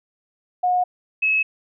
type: tone pair in turn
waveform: sine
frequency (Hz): 724 / 2580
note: F#5 / E7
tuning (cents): -38 / -38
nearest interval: octave + minor seventh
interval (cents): 2200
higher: second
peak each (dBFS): -16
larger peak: neither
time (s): 0.63-0.84 / 1.22-1.43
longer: neither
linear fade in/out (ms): 10
effects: none